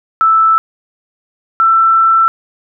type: tone pair in turn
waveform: sine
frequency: 1318.5 / 1335.4 Hz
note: E6 / E6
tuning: 0 / +22 cents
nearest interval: unison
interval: 22 cents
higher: second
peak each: -6 dBFS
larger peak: neither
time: 0.21-0.58 / 1.6-2.28 s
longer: second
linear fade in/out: 0 ms
effects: none